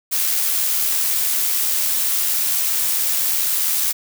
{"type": "noise with amplitude modulation", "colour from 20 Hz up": "blue", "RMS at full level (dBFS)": -18, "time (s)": [0.11, 3.93], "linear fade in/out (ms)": 20, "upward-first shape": "sine", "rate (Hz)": 80.1, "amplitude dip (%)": 30, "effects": []}